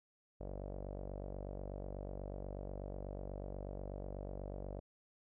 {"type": "tone with low-pass filter", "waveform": "sawtooth", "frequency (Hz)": 48.18, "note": "G1", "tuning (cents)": -29, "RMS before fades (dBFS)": -45, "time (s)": [0.4, 4.8], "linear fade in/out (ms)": 10, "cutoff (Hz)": 590, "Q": 4, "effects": []}